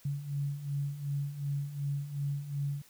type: beating tone pair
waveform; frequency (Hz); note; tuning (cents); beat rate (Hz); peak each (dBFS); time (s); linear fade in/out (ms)
sine; 140 / 142.7; C#3 / D3; +18 / -49; 2.7; -38 / -33; 0.05-2.82; 5
effects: white hiss -60 dBFS RMS until 2.89 s